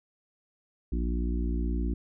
harmonic tone with a mistuned harmonic, 59.3 Hz, A#1, 30 cents sharp, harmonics 1 / 3 / 4 / 5 / 6, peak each -27 / -37 / -37 / -37 / -41 dBFS, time 0.92-1.94 s, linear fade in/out 5 ms, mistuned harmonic 1, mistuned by -47 cents, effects none

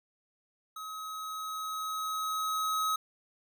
square tone with level ramp, 1274 Hz, D#6, 41 cents sharp, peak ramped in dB -40 to -28 dBFS, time 0.76-2.96 s, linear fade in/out 5 ms, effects none

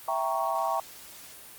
sine chord, E diminished seventh, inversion none, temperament equal with one note detuned, 661.2 / 784 / 932.3 / 1108.7 Hz, E5 / G5 / Bb5 / Db6, +5 / 0 / 0 / 0 cents, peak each -31 dBFS, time 0.08-0.8 s, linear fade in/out 2 ms, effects white hiss -47 dBFS RMS until 1.58 s + Opus 32 kbps

